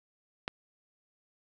click, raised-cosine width 0.3 ms, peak -16 dBFS, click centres 0.479 s, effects none

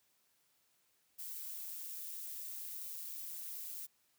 violet noise with amplitude modulation, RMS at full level -43 dBFS, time 1.18-3.87 s, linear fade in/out 20 ms, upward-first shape sine, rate 162 Hz, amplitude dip 45%, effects white hiss -75 dBFS RMS until 4.18 s + high-pass 60 Hz 12 dB/octave

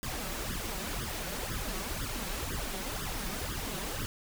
pink noise with flanger, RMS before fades -36 dBFS, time 0.03-4.06 s, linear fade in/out 0 ms, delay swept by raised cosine 0.59 to 5.39 ms, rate 2 Hz, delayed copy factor +0.85, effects none

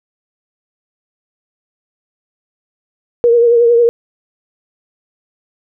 sine tone with vibrato, 471.3 Hz, A#4, 19 cents sharp, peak -6 dBFS, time 3.24-3.89 s, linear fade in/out 0 ms, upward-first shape triangle, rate 11 Hz, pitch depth 45 cents each way, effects none

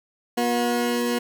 20% pulse tone pair together, 240.5 / 360.3 Hz, B3 / F#4, -46 / -46 cents, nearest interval perfect fifth, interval 700 cents, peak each -17 / -23 dBFS, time 0.37-1.19 s, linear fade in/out 10 ms, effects none

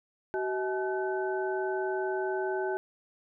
sine tone cluster, 379.1 / 638 / 855 / 1515 Hz, F#4 / D#5 / A5 / F#6, +42 / +43 / -50 / +40 cents, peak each -30 / -37 / -36 / -38 dBFS, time 0.34-2.77 s, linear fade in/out 0 ms, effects none

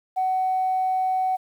sine tone, 750 Hz, F#5, 23 cents sharp, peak -19 dBFS, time 0.16-1.37 s, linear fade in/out 20 ms, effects tanh soft clip ceiling -16 dBFS + 9-bit

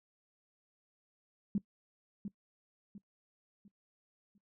sine tone with echo, 201.3 Hz, G3, 46 cents sharp, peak -28 dBFS, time 1.55-1.58 s, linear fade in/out 2 ms, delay 700 ms, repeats 4, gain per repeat -9 dB, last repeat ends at 4.38 s, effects noise-tail reverb RT60 0.1 s tail -21 dB re dry

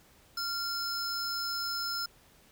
square tone pair together, 1382 / 5209 Hz, F6 / E8, -19 / -21 cents, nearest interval octave + major seventh, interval 2298 cents, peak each -37 / -34 dBFS, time 0.37-2.06 s, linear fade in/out 5 ms, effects pink hiss -61 dBFS RMS until 2.51 s

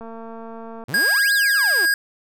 click train, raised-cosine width 1 ms, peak -24 dBFS, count 189, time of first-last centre 0.01-0.838 s, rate 227 Hz
sawtooth exponential two-way sweep, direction up then down, 107.1 to 4424 to 310.1 Hz, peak -25 dBFS, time 0.88-1.86 s, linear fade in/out 10 ms, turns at 1.33 s
square tone, 1632 Hz, G#6, 31 cents flat, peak -16 dBFS, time 0.94-1.94 s, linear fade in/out 2 ms
effects none

